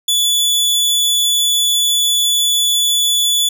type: tone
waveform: sawtooth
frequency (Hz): 3449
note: A7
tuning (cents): -35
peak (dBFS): -9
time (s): 0.08-3.49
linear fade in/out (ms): 5
effects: none